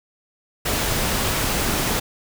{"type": "noise", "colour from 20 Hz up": "pink", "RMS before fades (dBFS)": -22, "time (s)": [0.65, 2], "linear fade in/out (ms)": 10, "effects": []}